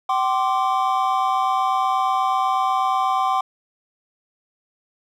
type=chord; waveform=triangle; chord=G suspended fourth; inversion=none; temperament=equal with one note detuned; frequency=766.1 / 1046.5 / 1174.7 Hz; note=G5 / C6 / D6; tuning=-40 / 0 / 0 cents; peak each=-19 / -20 / -22 dBFS; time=0.09-3.41 s; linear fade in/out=5 ms; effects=none